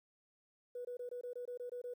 sine tone bursts, 490 Hz, B4, 14 cents flat, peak -40 dBFS, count 10, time 0.75-1.938 s, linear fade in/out 5 ms, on 99 ms, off 22 ms, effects tanh soft clip ceiling -36 dBFS + 12-bit

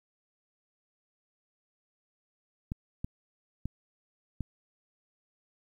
clicks, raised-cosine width 5 ms, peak -21 dBFS, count 4, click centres 2.719 / 3.045 / 3.656 / 4.407 s, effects 10-bit

